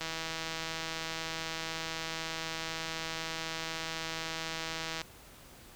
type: click train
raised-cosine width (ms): 0.2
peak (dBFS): -19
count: 812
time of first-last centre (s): 0.01-5.016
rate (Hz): 162
effects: pink hiss -54 dBFS RMS until 5.75 s